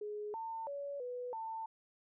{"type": "tone with pitch steps", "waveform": "sine", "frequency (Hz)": [418.6, 901, 566, 493.7, 894], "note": ["G#4", "A5", "C#5", "B4", "A5"], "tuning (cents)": [14, 41, 36, -1, 27], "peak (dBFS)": -39, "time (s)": [0.01, 1.66], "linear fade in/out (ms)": 5, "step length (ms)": 330, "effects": []}